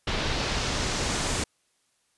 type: noise with low-pass filter sweep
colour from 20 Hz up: pink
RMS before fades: -28 dBFS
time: 0.07-1.44 s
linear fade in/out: 5 ms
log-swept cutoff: 3900 to 8500 Hz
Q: 1.4
effects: white hiss -70 dBFS RMS until 2.17 s + resampled to 24000 Hz